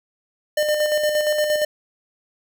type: tone with tremolo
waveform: square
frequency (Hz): 603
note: D5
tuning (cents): +46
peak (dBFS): -17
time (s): 0.57-1.65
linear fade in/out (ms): 5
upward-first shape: square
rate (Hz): 8.6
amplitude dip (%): 40
effects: none